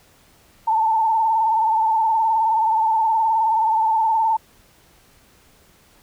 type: tone with vibrato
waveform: sine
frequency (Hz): 888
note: A5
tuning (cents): +16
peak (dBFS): -15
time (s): 0.67-4.37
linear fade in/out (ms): 10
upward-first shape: triangle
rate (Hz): 19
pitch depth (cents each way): 71
effects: pink hiss -54 dBFS RMS until 6.02 s